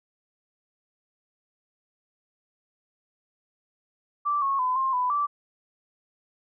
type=tone with pitch steps; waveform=sine; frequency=1168 / 1096 / 1011 / 1060 / 997 / 1164 Hz; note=D6 / C#6 / B5 / C6 / B5 / D6; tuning=-10 / -20 / +40 / +22 / +16 / -16 cents; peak=-22 dBFS; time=4.25-5.27 s; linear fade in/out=20 ms; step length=170 ms; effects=none